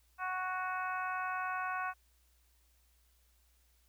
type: harmonic tone with a mistuned harmonic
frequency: 370 Hz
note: F#4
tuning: in tune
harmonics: 2 / 3 / 4 / 5 / 6 / 7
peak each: -40 / -38 / -39 / -49 / -53 / -47 dBFS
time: 0.18-1.94 s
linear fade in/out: 50 ms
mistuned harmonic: 7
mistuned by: -18 cents
effects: added 60 Hz sine -68 dBFS peak until 3.88 s + white hiss -73 dBFS RMS until 3.88 s